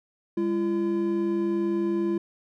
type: tone pair together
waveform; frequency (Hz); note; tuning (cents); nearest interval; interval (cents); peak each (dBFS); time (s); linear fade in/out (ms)
triangle; 202.2 / 340; G#3 / F4; -46 / -46; major sixth; 900; -27 / -22; 0.37-2.18; 5
effects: none